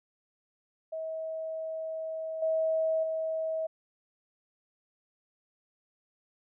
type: tone with level steps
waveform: sine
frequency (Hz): 641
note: E5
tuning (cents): -49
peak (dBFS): -33 / -25 / -29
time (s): 0.92-3.67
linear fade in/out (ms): 10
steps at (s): 2.42 / 3.03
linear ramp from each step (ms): 5
effects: none